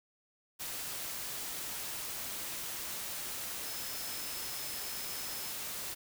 sine tone in noise, 5190 Hz, E8, 28 cents flat, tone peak -47 dBFS, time 3.64-5.52 s, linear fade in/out 20 ms, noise white, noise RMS -40 dBFS, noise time 0.59-5.95 s, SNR -10 dB, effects none

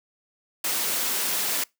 white high-pass noise, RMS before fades -26 dBFS, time 0.64-1.64 s, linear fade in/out 5 ms, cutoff 190 Hz, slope 12 dB/octave, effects noise-tail reverb RT60 0.2 s tail -25 dB re dry

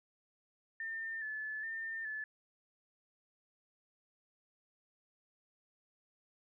sine tone with vibrato, 1768 Hz, A6, 8 cents sharp, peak -38 dBFS, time 0.8-2.24 s, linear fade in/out 2 ms, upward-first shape square, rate 1.2 Hz, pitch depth 36 cents each way, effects none

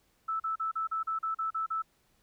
sine tone bursts, 1314 Hz, E6, 6 cents flat, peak -29 dBFS, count 10, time 0.28-1.822 s, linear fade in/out 10 ms, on 120 ms, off 38 ms, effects pink hiss -70 dBFS RMS until 2.22 s

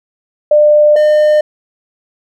sine / triangle tone pair in turn, 598 / 605.3 Hz, D5 / D#5, +31 / -48 cents, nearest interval unison, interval 21 cents, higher second, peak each -4 dBFS, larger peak neither, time 0.51-0.96 / 0.96-1.41 s, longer neither, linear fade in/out 5 ms, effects none

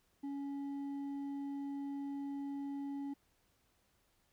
sine tone with hard clipping, 280 Hz, C#4, 18 cents sharp, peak -40 dBFS, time 0.23-3.14 s, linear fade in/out 10 ms, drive 4 dB, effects pink hiss -75 dBFS RMS until 4.32 s

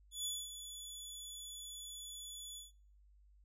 20% pulse tone with ADSR envelope, 3434 Hz, A7, 43 cents flat, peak -31 dBFS, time 0.11-2.72 s, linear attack 140 ms, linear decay 230 ms, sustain -10 dB, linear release 150 ms, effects noise-tail reverb RT60 0.5 s tail -22 dB re dry + added 50 Hz sine -62 dBFS peak until 3.44 s

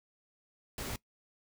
pink noise, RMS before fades -39 dBFS, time 0.78-0.96 s, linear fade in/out 2 ms, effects noise-tail reverb RT60 0.1 s tail -20 dB re dry

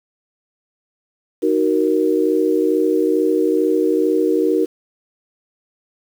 sine chord, D# minor, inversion none, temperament just, 311.1 / 373.4 / 466.7 Hz, D#4 / F#4 / A#4, 0 / +16 / +2 cents, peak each -18 dBFS, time 1.42-4.66 s, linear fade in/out 20 ms, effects 7-bit

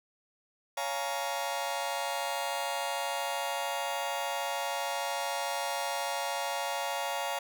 sawtooth chord, Bb minor seventh, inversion first, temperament just, 559.4 / 699.2 / 839.1 / 932.3 Hz, Db5 / F5 / Ab5 / Bb5, +16 / +2 / +18 / 0 cents, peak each -33 dBFS, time 0.77-7.39 s, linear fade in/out 5 ms, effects none

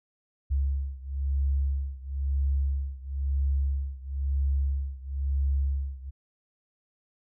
sine beating tone pair, 68.4 / 69.4 Hz, C#2 / C#2, -23 / +3 cents, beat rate 1 Hz, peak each -27 / -29 dBFS, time 0.5-6.11 s, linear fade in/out 20 ms, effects none

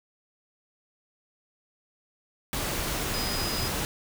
sine tone in noise, 4978 Hz, D#8, in tune, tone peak -33 dBFS, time 3.14-3.68 s, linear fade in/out 0 ms, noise pink, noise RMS -30 dBFS, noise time 2.53-3.85 s, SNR -6 dB, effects none

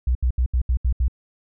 sine tone bursts, 62.1 Hz, B1, 10 cents sharp, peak -16 dBFS, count 7, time 0.07-1.082 s, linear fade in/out 5 ms, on 82 ms, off 73 ms, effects none

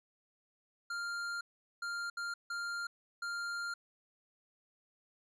square tone bursts at uneven times, 1396.9 Hz, F6, in tune, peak -37 dBFS, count 5, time 0.9-1.41 / 1.82-2.1 / 2.17-2.34 / 2.5-2.87 / 3.22-3.74 s, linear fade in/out 5 ms, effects low-pass 7000 Hz 12 dB/octave

